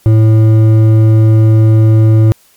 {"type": "tone with hard clipping", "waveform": "sine", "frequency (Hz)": 110, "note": "A2", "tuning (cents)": 0, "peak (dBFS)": -5, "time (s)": [0.06, 2.32], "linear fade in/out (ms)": 0, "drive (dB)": 8, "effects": ["white hiss -48 dBFS RMS until 2.56 s", "MP3 96 kbps"]}